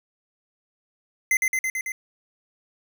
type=tone with echo; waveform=square; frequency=2063 Hz; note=C7; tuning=25 cents flat; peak=-18 dBFS; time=1.31-1.37 s; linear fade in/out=2 ms; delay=110 ms; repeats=5; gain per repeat=-2 dB; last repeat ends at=1.92 s; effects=none